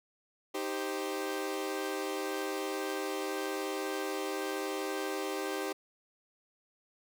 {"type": "chord", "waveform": "sawtooth", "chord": "C minor", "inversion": "first", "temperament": "equal", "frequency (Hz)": [311.1, 392, 523.3], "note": ["Eb4", "G4", "C5"], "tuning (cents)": [0, 0, 0], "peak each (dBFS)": [-35, -32, -36], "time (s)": [0.54, 5.73], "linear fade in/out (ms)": 10, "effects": []}